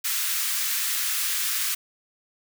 white high-pass noise, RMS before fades -26 dBFS, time 0.04-1.75 s, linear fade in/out 10 ms, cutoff 1300 Hz, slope 24 dB/octave, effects none

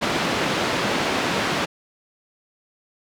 pink band-pass noise, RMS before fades -23 dBFS, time 0.01-1.66 s, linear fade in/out 20 ms, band 190 to 4000 Hz, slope 12 dB/octave, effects none

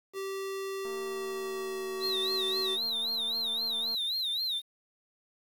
square tone with pitch glide, 388.4 to 378.9 Hz, G4 to F#4, -16 to +41 cents, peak -34 dBFS, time 0.13-2.78 s, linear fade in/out 50 ms, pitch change -43 cents, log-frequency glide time 0.93-1.91 s
click train, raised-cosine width 1 ms, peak -37 dBFS, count 707, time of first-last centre 0.85-3.946 s, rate 228 Hz
triangle tone with vibrato, 3874 Hz, B7, 34 cents flat, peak -28 dBFS, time 2-4.62 s, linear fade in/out 50 ms, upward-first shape sine, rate 3.8 Hz, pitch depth 150 cents each way
effects 9-bit

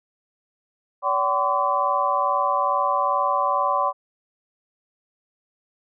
harmonic tone with a mistuned harmonic, 190.8 Hz, G3, 47 cents flat, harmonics 3 / 4 / 5 / 6, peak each -26 / -26 / -22 / -24 dBFS, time 1.02-3.93 s, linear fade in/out 50 ms, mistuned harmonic 5, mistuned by +120 cents, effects none

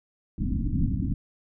pink low-pass noise, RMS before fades -26 dBFS, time 0.38-1.14 s, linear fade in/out 5 ms, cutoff 300 Hz, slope 96 dB/octave, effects none

